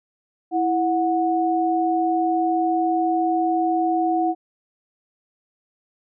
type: tone pair together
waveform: sine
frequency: 329.6 / 733.8 Hz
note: E4 / F#5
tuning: 0 / -15 cents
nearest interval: octave + major second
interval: 1385 cents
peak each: -21 / -20 dBFS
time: 0.51-4.35 s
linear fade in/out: 50 ms
effects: none